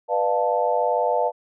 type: chord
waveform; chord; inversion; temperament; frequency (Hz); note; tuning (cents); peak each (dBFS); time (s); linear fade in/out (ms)
sine; B half-diminished seventh; none; equal with one note detuned; 493.9 / 600.7 / 698.5 / 880; B4 / D5 / F5 / A5; 0 / +39 / 0 / 0; -24; 0.08-1.32; 50
effects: none